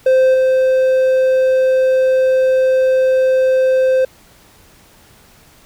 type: tone with level steps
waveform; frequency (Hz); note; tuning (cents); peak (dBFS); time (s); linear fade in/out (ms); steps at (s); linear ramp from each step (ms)
triangle; 520; C5; -11; -6 / -8; 0.06-4.05; 5; 0.34; 2
effects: pink hiss -47 dBFS RMS until 5.65 s